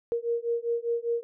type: beating tone pair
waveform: sine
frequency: 466.2 / 471.2 Hz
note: A#4 / A#4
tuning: 0 / +19 cents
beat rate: 5 Hz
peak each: -29 dBFS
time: 0.12-1.23 s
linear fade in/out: 0 ms
effects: none